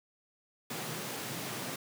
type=high-pass noise; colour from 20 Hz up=pink; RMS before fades=-39 dBFS; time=0.7-1.76 s; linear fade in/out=5 ms; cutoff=110 Hz; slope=96 dB/octave; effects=none